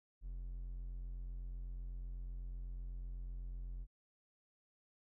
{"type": "tone", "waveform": "triangle", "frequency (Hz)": 44.01, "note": "F1", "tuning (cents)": 14, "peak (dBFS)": -40, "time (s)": [0.21, 3.87], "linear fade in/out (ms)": 50, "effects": []}